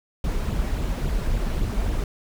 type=noise with flanger; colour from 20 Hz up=brown; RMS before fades=-24 dBFS; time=0.24-2.04 s; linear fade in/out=2 ms; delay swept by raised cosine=0.26 to 5.26 ms; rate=3.6 Hz; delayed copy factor=+0.55; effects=none